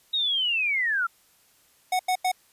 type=linear sweep; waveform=sine; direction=down; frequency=3815 to 1326 Hz; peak=-22 dBFS; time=0.13-1.07 s; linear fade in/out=10 ms
type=tone bursts; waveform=square; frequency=738 Hz; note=F#5; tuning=5 cents flat; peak=-22 dBFS; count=3; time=1.92-2.317 s; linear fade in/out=5 ms; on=73 ms; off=89 ms
effects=white hiss -61 dBFS RMS until 2.52 s + resampled to 32000 Hz